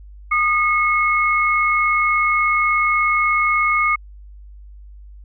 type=tone pair together; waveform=sine; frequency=1223.5 / 2180 Hz; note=D#6 / C#7; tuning=-29 / -29 cents; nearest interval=minor seventh; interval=1000 cents; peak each=-17 dBFS; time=0.31-3.96 s; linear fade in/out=10 ms; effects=added 50 Hz sine -37 dBFS peak until 5.24 s